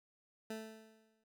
20% pulse tone with exponential decay, 220 Hz, A3, in tune, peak -35 dBFS, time 0.5-1.24 s, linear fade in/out 5 ms, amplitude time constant 160 ms, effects none

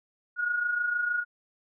sine tone pair together, 1418.5 / 1445 Hz, F6 / F#6, +27 / -41 cents, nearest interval unison, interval 32 cents, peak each -34 / -26 dBFS, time 0.36-1.25 s, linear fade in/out 50 ms, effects none

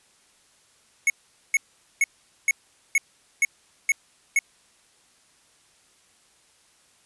square tone bursts, 2200 Hz, C#7, 14 cents flat, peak -17 dBFS, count 8, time 1.07-4.39 s, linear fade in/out 2 ms, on 30 ms, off 440 ms, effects white hiss -60 dBFS RMS until 7.05 s + resampled to 24000 Hz

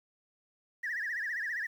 sine tone with vibrato, 1795 Hz, A6, 34 cents sharp, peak -31 dBFS, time 0.83-1.67 s, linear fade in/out 10 ms, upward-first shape triangle, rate 15 Hz, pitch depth 190 cents each way, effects tanh soft clip ceiling -29 dBFS + 10-bit

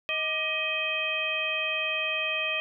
harmonic tone with a mistuned harmonic, 630 Hz, D#5, 21 cents sharp, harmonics 1 / 2 / 3 / 4 / 5, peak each -35 / -38 / -37 / -28 / -34 dBFS, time 0.09-2.6 s, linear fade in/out 0 ms, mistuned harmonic 2, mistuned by -96 cents, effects none

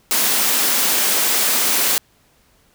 white high-pass noise, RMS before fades -17 dBFS, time 0.11-1.98 s, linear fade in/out 0 ms, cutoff 180 Hz, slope 48 dB/octave, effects pink hiss -57 dBFS RMS until 2.74 s

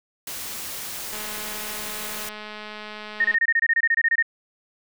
white noise, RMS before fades -33 dBFS, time 0.27-2.29 s, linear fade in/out 2 ms
click train, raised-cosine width 0.3 ms, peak -21 dBFS, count 471, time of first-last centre 1.13-3.347 s, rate 212 Hz
sine tone bursts, 1842 Hz, A#6, 21 cents flat, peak -16 dBFS, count 15, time 3.2-4.226 s, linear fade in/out 5 ms, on 46 ms, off 24 ms
effects none

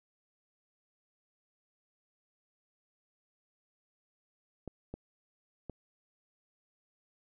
clicks, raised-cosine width 2 ms, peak -27 dBFS, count 3, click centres 4.677 / 4.94 / 5.697 s, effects none

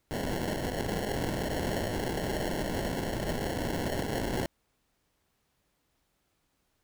white noise with sample-and-hold, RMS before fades -32 dBFS, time 0.11-4.46 s, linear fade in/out 0 ms, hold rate 1225 Hz, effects pink hiss -75 dBFS RMS until 6.83 s

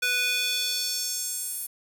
square tone with high-pass filter sweep, 493.9 Hz, B4, in tune, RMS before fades -28 dBFS, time 0.02-1.67 s, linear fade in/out 10 ms, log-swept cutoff 1900 to 11000 Hz, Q 2.1, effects 8-bit

